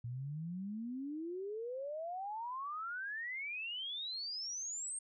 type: exponential sweep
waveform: sine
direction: up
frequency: 115.6 to 8700 Hz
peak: -39 dBFS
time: 0.04-4.99 s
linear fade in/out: 5 ms
effects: none